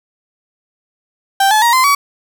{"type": "tone with pitch steps", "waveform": "35% pulse", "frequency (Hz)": [784, 859.9, 943.2, 1034.5, 1134.7], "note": ["G5", "A5", "A#5", "C6", "C#6"], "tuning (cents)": [0, -40, 20, -20, 40], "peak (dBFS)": -7, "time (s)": [1.4, 1.95], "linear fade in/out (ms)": 5, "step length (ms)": 110, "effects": []}